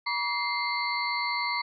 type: tone cluster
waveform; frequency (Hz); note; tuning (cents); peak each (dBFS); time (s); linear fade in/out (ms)
sine; 959 / 1145 / 2095 / 4098 / 4449; A#5 / D6 / C7 / C8 / C#8; +49 / -44 / +2 / -37 / +5; -32 / -34 / -30 / -39 / -35; 0.06-1.62; 10
effects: none